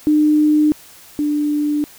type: tone pair in turn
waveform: sine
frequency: 302.4 / 296 Hz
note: D#4 / D4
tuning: -49 / +14 cents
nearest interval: unison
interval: 37 cents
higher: first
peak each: -10 / -15 dBFS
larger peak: first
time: 0.07-0.72 / 1.19-1.84 s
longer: neither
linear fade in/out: 0 ms
effects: white hiss -43 dBFS RMS until 1.98 s